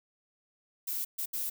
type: noise bursts at uneven times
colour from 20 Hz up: violet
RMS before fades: -34 dBFS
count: 3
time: 0.87-1.05 / 1.18-1.26 / 1.33-1.5 s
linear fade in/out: 10 ms
effects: none